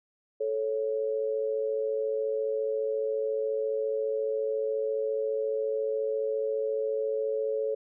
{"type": "tone pair together", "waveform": "sine", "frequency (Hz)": [437.6, 552], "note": ["A4", "C#5"], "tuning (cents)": [-9, -7], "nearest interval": "major third", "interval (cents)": 402, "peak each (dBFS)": [-28, -31], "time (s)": [0.4, 7.75], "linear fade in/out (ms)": 10, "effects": []}